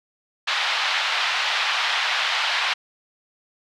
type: band-pass noise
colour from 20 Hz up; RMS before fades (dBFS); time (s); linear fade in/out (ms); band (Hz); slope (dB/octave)
white; -23; 0.47-2.74; 10; 770 to 3800; 24
effects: none